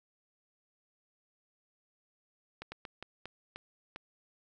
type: slowing click train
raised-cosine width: 0.3 ms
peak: -26 dBFS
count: 7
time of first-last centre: 2.62-3.961 s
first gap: 100 ms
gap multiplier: 1.32
effects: none